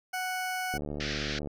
20% pulse tone, 740 Hz, F#5, in tune, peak -26 dBFS, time 0.13-0.78 s, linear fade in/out 10 ms
click train, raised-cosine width 2 ms, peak -23 dBFS, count 55, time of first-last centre 0.74-1.473 s, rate 73.7 Hz
pink band-pass noise, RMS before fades -36 dBFS, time 1-1.39 s, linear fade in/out 5 ms, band 1400 to 5600 Hz, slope 48 dB/octave
effects none

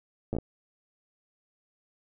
slowing click train, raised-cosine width 2 ms, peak -18 dBFS, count 5, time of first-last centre 0.33-0.386 s, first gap 9 ms, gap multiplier 1.3, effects none

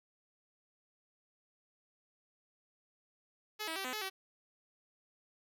5% pulse tone with pitch steps, 426.1 / 323.1 / 387.1 / 254.2 / 428.2 / 382.5 Hz, G#4 / E4 / G4 / C4 / A4 / G4, +44 / -35 / -22 / -50 / -47 / -42 cents, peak -26 dBFS, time 3.59-4.1 s, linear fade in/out 20 ms, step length 85 ms, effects none

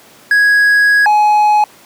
triangle tone pair in turn, 1661.2 / 841.7 Hz, G#6 / G#5, 0 / +23 cents, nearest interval octave, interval 1177 cents, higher first, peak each -5 dBFS, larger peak neither, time 0.31-1.06 / 1.06-1.64 s, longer first, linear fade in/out 2 ms, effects pink hiss -42 dBFS RMS until 1.85 s + high-pass 200 Hz 12 dB/octave

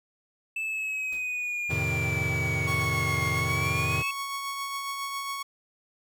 triangle exponential two-way sweep, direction down then up, 2637 to 2125 to 2637 Hz, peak -27 dBFS, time 0.56-4.11 s, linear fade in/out 5 ms, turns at 3.31 s
pink noise with exponential decay, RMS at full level -45 dBFS, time 1.12-1.35 s, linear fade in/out 5 ms, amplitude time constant 48 ms
square chord, F dominant seventh, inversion none, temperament equal, 87.31 / 110 / 130.81 / 155.56 Hz, F2 / A2 / C3 / Eb3, 0 / 0 / 0 / 0 cents, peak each -34 dBFS, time 1.69-4.03 s, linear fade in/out 20 ms
sawtooth tone with tremolo, 1108.7 Hz, C#6, in tune, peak -26 dBFS, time 2.67-5.43 s, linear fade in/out 10 ms, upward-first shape triangle, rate 7.3 Hz, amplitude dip 35%
effects none

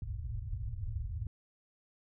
white low-pass noise, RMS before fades -38 dBFS, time 0.02-1.27 s, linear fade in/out 2 ms, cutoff 120 Hz, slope 96 dB/octave, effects none

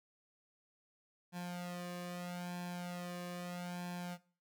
sawtooth tone with flanger, 176.8 Hz, F3, 22 cents sharp, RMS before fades -43 dBFS, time 1.32-4.18 s, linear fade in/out 50 ms, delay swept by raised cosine 1.2 to 1.75 ms, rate 0.78 Hz, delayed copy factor +0.85, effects noise-tail reverb RT60 0.4 s tail -19 dB re dry

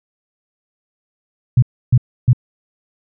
sine tone bursts, 123.47 Hz, B2, in tune, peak -6 dBFS, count 3, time 1.57-2.332 s, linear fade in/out 5 ms, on 54 ms, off 300 ms, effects none

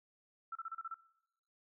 sine tone bursts, 1334 Hz, E6, 20 cents sharp, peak -39 dBFS, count 7, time 0.52-0.944 s, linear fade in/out 5 ms, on 34 ms, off 31 ms, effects noise-tail reverb RT60 0.8 s tail -19 dB re dry

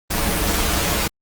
pink noise with comb filter, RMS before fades -20 dBFS, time 0.1-1.08 s, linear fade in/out 10 ms, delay 7.9 ms, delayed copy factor -0.85, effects Opus 24 kbps

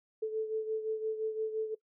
sine beating tone pair, 436.9 / 442.7 Hz, A4 / A4, -12 / +11 cents, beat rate 5.8 Hz, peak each -32 / -38 dBFS, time 0.22-1.75 s, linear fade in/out 10 ms, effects noise-tail reverb RT60 0.1 s tail -20 dB re dry

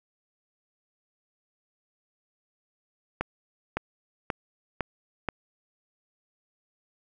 accelerating click train, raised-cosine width 0.5 ms, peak -12 dBFS, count 5, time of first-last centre 3.21-5.288 s, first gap 560 ms, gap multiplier 0.95, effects none

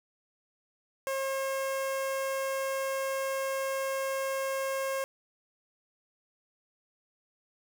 sawtooth tone with notch filter, 538 Hz, C5, 48 cents sharp, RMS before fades -32 dBFS, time 1.07-5.04 s, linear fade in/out 0 ms, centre 4000 Hz, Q 1.8, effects none

